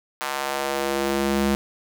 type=tone with high-pass filter sweep; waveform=square; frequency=69.1 Hz; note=C#2; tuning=5 cents flat; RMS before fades=-24 dBFS; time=0.21-1.55 s; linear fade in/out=0 ms; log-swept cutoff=1000 to 180 Hz; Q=1.3; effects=none